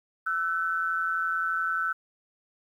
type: tone pair together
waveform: sine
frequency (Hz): 1331 / 1502.5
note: E6 / F#6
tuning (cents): +16 / +26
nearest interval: major second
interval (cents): 210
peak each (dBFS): -28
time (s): 0.26-1.93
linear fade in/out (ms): 10
effects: 10-bit